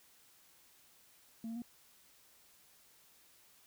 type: tone with pitch steps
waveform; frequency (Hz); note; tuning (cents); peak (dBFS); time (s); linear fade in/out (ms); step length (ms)
sine; 225.9 / 228.8 / 238.1; A3 / A#3 / A#3; +46 / -32 / +37; -37; 1.44-1.62; 2; 60
effects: tanh soft clip ceiling -38 dBFS + white hiss -65 dBFS RMS until 3.66 s